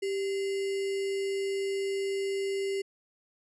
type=tone with sample-and-hold; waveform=sine; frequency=392 Hz; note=G4; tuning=in tune; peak=-28 dBFS; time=0.02-2.82 s; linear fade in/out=10 ms; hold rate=2450 Hz; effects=resampled to 22050 Hz